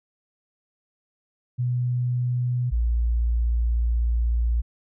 sine tone pair in turn, 123.5 / 58.15 Hz, B2 / A#1, 0 / -4 cents, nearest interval octave + minor second, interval 1304 cents, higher first, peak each -21 / -19 dBFS, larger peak second, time 1.58-2.71 / 2.71-4.62 s, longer second, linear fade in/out 20 ms, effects none

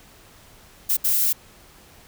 violet noise bursts at uneven times, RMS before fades -20 dBFS, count 2, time 0.89-0.97 / 1.04-1.33 s, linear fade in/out 10 ms, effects pink hiss -50 dBFS RMS until 2.07 s

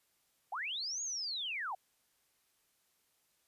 sine linear two-way sweep, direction up then down, 680 to 6760 to 680 Hz, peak -36 dBFS, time 0.52-1.75 s, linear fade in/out 5 ms, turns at 1.02 s, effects white hiss -75 dBFS RMS until 3.47 s + resampled to 32000 Hz

